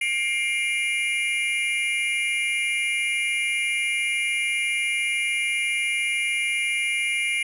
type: tone cluster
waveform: sine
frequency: 2123 / 2363 / 2859 / 10430 Hz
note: C7 / D7 / F7 / E9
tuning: +25 / +10 / +40 / -19 cents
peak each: -24 / -24 / -30 / -31 dBFS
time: 0.01-7.43 s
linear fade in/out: 5 ms
effects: tanh soft clip ceiling -17 dBFS